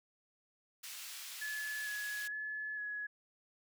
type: high-pass noise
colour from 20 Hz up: pink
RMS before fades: -47 dBFS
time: 0.83-2.28 s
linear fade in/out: 10 ms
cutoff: 2400 Hz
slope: 12 dB/octave
type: tone with vibrato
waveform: sine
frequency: 1700 Hz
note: G#6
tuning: 40 cents sharp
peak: -38 dBFS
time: 1.41-3.07 s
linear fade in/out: 10 ms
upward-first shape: square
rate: 1.1 Hz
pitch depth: 16 cents each way
effects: none